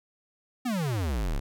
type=exponential sweep; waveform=square; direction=down; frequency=262.5 to 30.94 Hz; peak=-27 dBFS; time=0.65-1.4 s; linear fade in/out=10 ms; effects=none